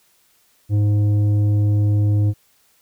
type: tone with tanh clipping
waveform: sine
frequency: 103.7 Hz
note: G#2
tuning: 2 cents flat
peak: -15 dBFS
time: 0.69-2.34 s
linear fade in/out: 50 ms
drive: 8 dB
effects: white hiss -59 dBFS RMS until 2.81 s